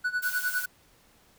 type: tone with tremolo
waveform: triangle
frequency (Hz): 1480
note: F#6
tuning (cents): 0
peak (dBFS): -22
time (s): 0.04-0.66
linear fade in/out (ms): 10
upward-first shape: sine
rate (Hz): 9.9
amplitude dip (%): 85
type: noise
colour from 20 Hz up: blue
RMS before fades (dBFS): -36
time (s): 0.22-0.66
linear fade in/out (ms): 10
effects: pink hiss -61 dBFS RMS until 1.38 s